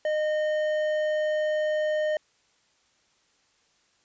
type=tone with hard clipping; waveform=sine; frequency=613 Hz; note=D#5; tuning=26 cents flat; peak=-25 dBFS; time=0.05-2.17 s; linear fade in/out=2 ms; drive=8 dB; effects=white hiss -66 dBFS RMS until 4.04 s + resampled to 16000 Hz